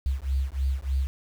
sine beating tone pair, 65.41 / 68.71 Hz, C2 / C#2, 0 / -15 cents, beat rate 3.3 Hz, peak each -27 dBFS, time 0.06-1.07 s, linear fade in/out 0 ms, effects 8-bit

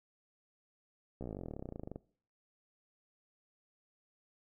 slowing click train, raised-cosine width 2 ms, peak -29 dBFS, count 29, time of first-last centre 1.21-1.96 s, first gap 15 ms, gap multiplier 1.04, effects noise-tail reverb RT60 0.5 s tail -21 dB re dry

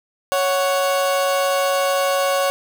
30% pulse tone pair together, 556.1 / 740 Hz, C#5 / F#5, +5 / 0 cents, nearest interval perfect fourth, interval 495 cents, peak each -15 / -21 dBFS, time 0.32-2.5 s, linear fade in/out 0 ms, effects none

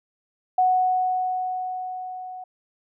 sine tone with level ramp, 739 Hz, F#5, 2 cents flat, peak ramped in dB -15 to -34 dBFS, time 0.58-2.44 s, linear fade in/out 5 ms, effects none

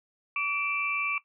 sine tone cluster, 1147 / 2347 / 2661 Hz, D6 / D7 / E7, -41 / -2 / +16 cents, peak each -32 / -30 / -34 dBFS, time 0.36-1.18 s, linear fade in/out 2 ms, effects noise-tail reverb RT60 0.1 s tail -17 dB re dry

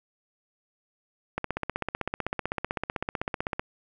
click train, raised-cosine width 0.5 ms, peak -13 dBFS, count 36, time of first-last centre 1.38-3.595 s, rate 15.8 Hz, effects none

